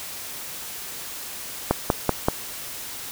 click train, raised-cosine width 1 ms, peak -3 dBFS, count 4, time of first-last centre 1.71-2.285 s, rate 5.22 Hz, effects white hiss -35 dBFS RMS until 3.11 s

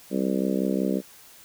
harmonic tone, 65.41 Hz, C2, in tune, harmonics 3 / 4 / 5 / 6 / 7 / 8 / 9, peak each -26 / -28 / -30 / -32 / -33 / -34 / -35 dBFS, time 0.1-1.02 s, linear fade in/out 50 ms, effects white hiss -50 dBFS RMS until 1.44 s

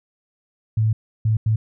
sine tone bursts at uneven times, 109.7 Hz, A2, 5 cents flat, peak -15 dBFS, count 3, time 0.77-0.93 / 1.25-1.37 / 1.46-1.56 s, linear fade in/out 5 ms, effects none

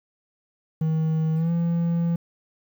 triangle tone with pitch glide, 158.9 to 169.32 Hz, D#3 to E3, +37 to +47 cents, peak -18 dBFS, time 0.81-2.16 s, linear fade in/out 5 ms, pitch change +110 cents, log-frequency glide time 1.35-1.51 s, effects 9-bit

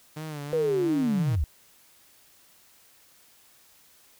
sawtooth tone with vibrato, 150.2 Hz, D3, 39 cents sharp, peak -30 dBFS, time 0.16-1.36 s, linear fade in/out 10 ms, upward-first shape sine, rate 2.8 Hz, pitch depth 82 cents each way
sine linear sweep, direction down, 496.1 to 61 Hz, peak -22 dBFS, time 0.53-1.44 s, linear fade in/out 0 ms
effects white hiss -58 dBFS RMS until 4.19 s

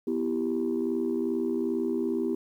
sine chord, E minor, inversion second, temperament equal, 246.9 / 329.6 / 392 Hz, B3 / E4 / G4, 0 / 0 / 0 cents, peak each -29 dBFS, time 0.07-2.35 s, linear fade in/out 5 ms, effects tanh soft clip ceiling -19 dBFS + 10-bit

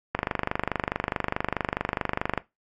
click train, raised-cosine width 0.5 ms, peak -9 dBFS, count 56, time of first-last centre 0.15-2.377 s, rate 24.7 Hz, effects noise-tail reverb RT60 0.2 s tail -18 dB re dry + AAC 64 kbps

